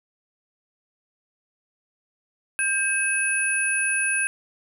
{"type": "tone cluster", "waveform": "sine", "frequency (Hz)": [1588, 2571, 10240], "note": ["G6", "E7", "D#9"], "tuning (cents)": [22, -44, 49], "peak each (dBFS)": -25, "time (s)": [2.59, 4.27], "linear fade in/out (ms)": 0, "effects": []}